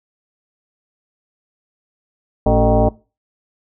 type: tone with frequency modulation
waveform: sine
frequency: 278.9 Hz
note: C#4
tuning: 11 cents sharp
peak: -10 dBFS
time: 2.46-2.89 s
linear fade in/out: 5 ms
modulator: 166 Hz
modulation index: 3
effects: noise-tail reverb RT60 0.3 s tail -21 dB re dry